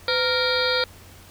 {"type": "harmonic tone with a mistuned harmonic", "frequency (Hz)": 466.2, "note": "A#4", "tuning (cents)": 0, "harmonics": [1, 2, 3, 4, 5, 7, 8, 9, 10], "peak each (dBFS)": [-24, -33, -26, -32, -31, -33, -28, -28, -29], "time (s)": [0.08, 0.84], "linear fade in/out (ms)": 2, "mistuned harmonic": 1, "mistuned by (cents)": 140, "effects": ["added 90 Hz sine -48 dBFS peak until 1.3 s", "pink hiss -48 dBFS RMS until 1.3 s"]}